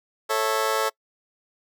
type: chord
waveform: 20% pulse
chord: A major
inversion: none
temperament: just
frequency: 440 / 550 / 660 Hz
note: A4 / C#5 / E5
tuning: 0 / -14 / +2 cents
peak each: -20 / -21 / -25 dBFS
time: 0.29-0.9 s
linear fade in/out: 20 ms
effects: noise-tail reverb RT60 0.1 s tail -25 dB re dry